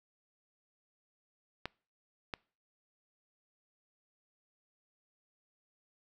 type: clicks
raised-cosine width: 0.3 ms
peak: -20 / -20 dBFS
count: 2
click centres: 1.656 / 2.338 s
effects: noise-tail reverb RT60 0.4 s tail -25 dB re dry